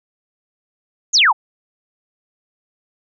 sine exponential sweep, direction down, 7110 to 763 Hz, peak -9 dBFS, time 1.13-1.33 s, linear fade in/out 20 ms, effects none

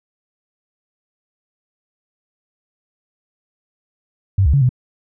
sine tone with pitch steps, 96.9 / 70 / 139.9 / 126 Hz, G2 / C#2 / C#3 / B2, -20 / +18 / +16 / +35 cents, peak -10 dBFS, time 4.38-4.692 s, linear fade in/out 5 ms, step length 78 ms, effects none

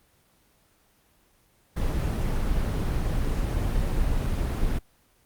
brown noise, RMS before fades -25 dBFS, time 1.76-4.79 s, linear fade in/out 10 ms, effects pink hiss -63 dBFS RMS until 5.25 s + Opus 24 kbps

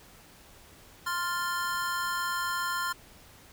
square chord, F major, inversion second, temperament equal, 1046.5 / 1396.9 / 1760 Hz, C6 / F6 / A6, 0 / 0 / 0 cents, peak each -33 / -33 / -39 dBFS, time 1.06-2.93 s, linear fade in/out 10 ms, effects pink hiss -54 dBFS RMS until 3.52 s

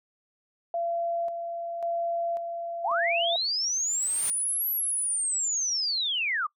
sine tone with tremolo, 681 Hz, F5, 44 cents flat, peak -26 dBFS, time 0.74-3.36 s, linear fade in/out 2 ms, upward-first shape square, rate 0.92 Hz, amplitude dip 45%
sine linear two-way sweep, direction up then down, 670 to 11840 to 1127 Hz, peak -25 dBFS, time 2.84-6.47 s, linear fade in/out 10 ms, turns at 4.7 s
white noise with exponential growth, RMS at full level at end -35 dBFS, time 3.51-4.3 s, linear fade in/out 1 ms, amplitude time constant 170 ms
effects noise-tail reverb RT60 0.1 s tail -23 dB re dry

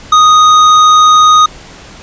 triangle tone with hard clipping, 1244.5 Hz, D#6, in tune, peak -4 dBFS, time 0.12-1.46 s, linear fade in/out 5 ms, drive 15 dB, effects pink hiss -33 dBFS RMS until 2.02 s + resampled to 16000 Hz

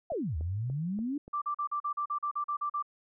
sine exponential two-way sweep, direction down then up, 740 to 73.42 to 301 Hz, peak -30 dBFS, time 0.1-1.18 s, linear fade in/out 5 ms, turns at 0.37 s
click train, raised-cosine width 2 ms, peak -33 dBFS, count 5, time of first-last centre 0.12-1.279 s, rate 3.45 Hz
sine tone bursts, 1174.7 Hz, D6, in tune, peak -29 dBFS, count 12, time 1.33-2.826 s, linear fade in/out 10 ms, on 88 ms, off 40 ms
effects none

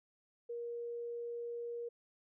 sine tone, 472.7 Hz, A#4, 24 cents sharp, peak -39 dBFS, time 0.49-1.89 s, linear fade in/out 10 ms, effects none

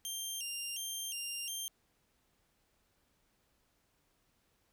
15% pulse tone with vibrato, 2976 Hz, F#7, 9 cents sharp, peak -31 dBFS, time 0.05-1.68 s, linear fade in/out 0 ms, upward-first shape square, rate 1.4 Hz, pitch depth 110 cents each way, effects pink hiss -75 dBFS RMS until 4.72 s

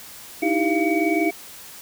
sine tone cluster, 305.7 / 325.6 / 392.2 / 688 / 2264 Hz, D#4 / E4 / G4 / F5 / C#7, -30 / -21 / +1 / -26 / +36 cents, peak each -24 / -22 / -26 / -25 / -26 dBFS, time 0.42-1.31 s, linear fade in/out 10 ms, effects white hiss -41 dBFS RMS until 1.81 s

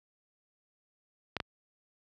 clicks, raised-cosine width 0.3 ms, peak -16 dBFS, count 2, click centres 1.367 / 1.402 s, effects high-pass 60 Hz 12 dB/octave

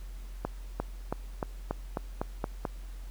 accelerating click train, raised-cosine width 1 ms, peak -16 dBFS, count 9, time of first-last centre 0.45-2.652 s, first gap 350 ms, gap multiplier 0.93, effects added 44 Hz sine -39 dBFS peak until 3.1 s + pink hiss -57 dBFS RMS until 3.1 s

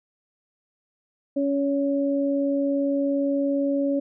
sine tone pair together, 279 / 561.6 Hz, C#4 / C#5, +11 / +22 cents, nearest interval octave, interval 1211 cents, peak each -22 / -25 dBFS, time 1.36-4 s, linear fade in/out 10 ms, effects none

